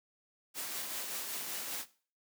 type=noise with tremolo; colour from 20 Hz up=white; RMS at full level=-38 dBFS; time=0.54-1.86 s; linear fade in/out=50 ms; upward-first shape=triangle; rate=5.2 Hz; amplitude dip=35%; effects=noise-tail reverb RT60 0.4 s tail -17 dB re dry + high-pass 200 Hz 12 dB/octave